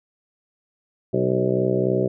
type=harmonic tone with a mistuned harmonic; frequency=63.5 Hz; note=B1; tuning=49 cents sharp; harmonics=2 / 3 / 4 / 5 / 6 / 7 / 8 / 9 / 10; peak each=-26 / -26 / -34 / -28 / -22 / -29 / -28 / -30 / -30 dBFS; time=1.13-2.08 s; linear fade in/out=10 ms; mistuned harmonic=8; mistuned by=+18 cents; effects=none